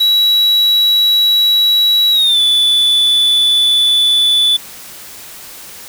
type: tone with pitch glide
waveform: triangle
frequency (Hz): 3900 to 3475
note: B7 to A7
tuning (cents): -23 to -22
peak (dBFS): -7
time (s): 0-4.57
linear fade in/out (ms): 10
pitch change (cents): -199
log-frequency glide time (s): 2.11-2.4
effects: white hiss -33 dBFS RMS until 5.88 s